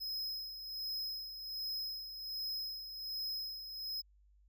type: tone with tremolo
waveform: square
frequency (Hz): 5110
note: D#8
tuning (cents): +45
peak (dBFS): -37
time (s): 0-4.02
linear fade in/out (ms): 20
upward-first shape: sine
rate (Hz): 1.3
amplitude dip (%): 60
effects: added 50 Hz sine -63 dBFS peak until 4.48 s